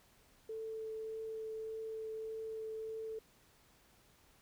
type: tone with vibrato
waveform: sine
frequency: 441.5 Hz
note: A4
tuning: 6 cents sharp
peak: -40 dBFS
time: 0.49-3.19 s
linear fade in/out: 5 ms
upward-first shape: triangle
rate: 1.7 Hz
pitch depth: 9 cents each way
effects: pink hiss -67 dBFS RMS until 4.41 s

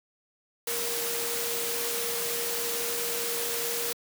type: tone in noise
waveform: sine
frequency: 470 Hz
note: A#4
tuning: 14 cents sharp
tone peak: -35 dBFS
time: 0.67-3.93 s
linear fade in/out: 5 ms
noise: white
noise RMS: -31 dBFS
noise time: 0.67-3.93 s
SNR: -7 dB
effects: high-pass 150 Hz 12 dB/octave

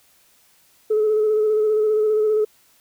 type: tone with vibrato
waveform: sine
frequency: 429.2 Hz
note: A4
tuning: 43 cents flat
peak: -14 dBFS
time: 0.9-2.45 s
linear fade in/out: 10 ms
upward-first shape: square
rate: 15 Hz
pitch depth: 21 cents each way
effects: tanh soft clip ceiling -12 dBFS + white hiss -57 dBFS RMS until 2.8 s

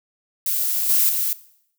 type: noise with level steps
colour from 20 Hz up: violet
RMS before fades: -22 / -17 / -22 dBFS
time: 0.46-1.33 s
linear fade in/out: 2 ms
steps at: 0.89 / 1.09 s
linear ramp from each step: 2 ms
effects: noise-tail reverb RT60 0.7 s tail -18 dB re dry

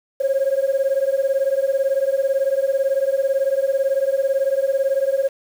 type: beating tone pair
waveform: sine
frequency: 534 / 552 Hz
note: C5 / C#5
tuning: +35 / -7 cents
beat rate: 18 Hz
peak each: -18 dBFS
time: 0.2-5.29 s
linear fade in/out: 10 ms
effects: tanh soft clip ceiling -12 dBFS + 7-bit

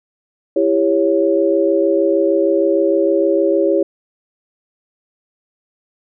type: chord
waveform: sine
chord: C# diminished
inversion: first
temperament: just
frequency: 332.6 / 399.1 / 554.4 Hz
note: E4 / G4 / C#5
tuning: +16 / +31 / 0 cents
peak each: -16 dBFS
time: 0.56-3.83 s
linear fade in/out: 5 ms
effects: none

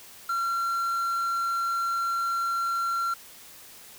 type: tone with quantisation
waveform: triangle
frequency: 1368 Hz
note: F6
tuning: 36 cents flat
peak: -23 dBFS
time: 0.29-3.14 s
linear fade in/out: 5 ms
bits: 8
effects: white hiss -48 dBFS RMS until 3.98 s

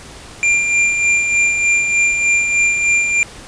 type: tone with tremolo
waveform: square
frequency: 2385 Hz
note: D7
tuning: 26 cents sharp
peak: -11 dBFS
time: 0.43-3.23 s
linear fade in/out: 0 ms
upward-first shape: sine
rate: 3.3 Hz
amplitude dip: 45%
effects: pink hiss -36 dBFS RMS until 3.47 s + resampled to 22050 Hz

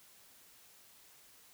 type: silence
effects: white hiss -61 dBFS RMS until 1.53 s

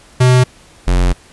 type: tone pair in turn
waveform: square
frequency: 126.5 / 44.72 Hz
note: B2 / F1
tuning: +42 / +42 cents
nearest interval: octave + tritone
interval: 1800 cents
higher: first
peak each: -7 / -10 dBFS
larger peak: first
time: 0.2-0.44 / 0.87-1.13 s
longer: second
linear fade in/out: 10 ms
effects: pink hiss -44 dBFS RMS until 1.32 s + resampled to 24000 Hz

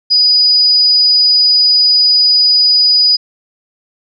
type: tone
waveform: sine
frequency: 4940 Hz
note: D#8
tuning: 13 cents flat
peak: -6 dBFS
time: 0.1-3.17 s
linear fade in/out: 20 ms
effects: none

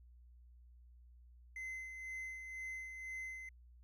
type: tone with tremolo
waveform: triangle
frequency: 2056 Hz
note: C7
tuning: 31 cents flat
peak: -40 dBFS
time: 1.56-3.49 s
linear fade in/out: 2 ms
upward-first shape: sine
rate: 2 Hz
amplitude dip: 45%
effects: added 60 Hz sine -58 dBFS peak until 3.83 s

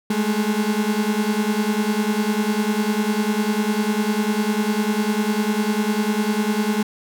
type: beating tone pair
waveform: 35% pulse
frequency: 206.8 / 216.8 Hz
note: G#3 / A3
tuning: -7 / -25 cents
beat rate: 10 Hz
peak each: -20 dBFS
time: 0.1-6.83 s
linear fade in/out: 5 ms
effects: none

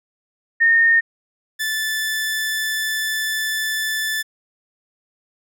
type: tone pair in turn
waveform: sine / sawtooth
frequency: 1834 / 1752 Hz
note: A#6 / A6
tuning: -29 / -8 cents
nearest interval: minor second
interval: 79 cents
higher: first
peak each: -11 / -17 dBFS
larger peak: first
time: 0.6-1.01 / 1.59-4.23 s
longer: second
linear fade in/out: 20 ms
effects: none

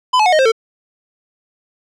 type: tone with pitch steps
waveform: square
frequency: 1008 / 857.5 / 729.4 / 620.5 / 527.8 / 449 Hz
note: B5 / A5 / F#5 / D#5 / C5 / A4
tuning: +35 / -45 / -25 / -5 / +15 / +35 cents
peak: -10 dBFS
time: 0.13-0.52 s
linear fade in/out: 10 ms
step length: 65 ms
effects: low-pass 5000 Hz 12 dB/octave

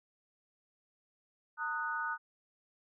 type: chord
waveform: sine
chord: D# minor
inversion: second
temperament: equal with one note detuned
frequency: 908.9 / 1244.5 / 1480 Hz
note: A#5 / D#6 / F#6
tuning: -44 / 0 / 0 cents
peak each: -40 / -38 / -36 dBFS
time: 1.57-2.18 s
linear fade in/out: 50 ms
effects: none

